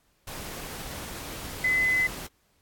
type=tone in noise; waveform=sine; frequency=2024 Hz; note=B6; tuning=42 cents sharp; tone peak=-21 dBFS; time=1.64-2.07 s; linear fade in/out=5 ms; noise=pink; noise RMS=-38 dBFS; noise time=0.27-2.27 s; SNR=+14 dB; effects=pink hiss -68 dBFS RMS until 2.61 s + AAC 64 kbps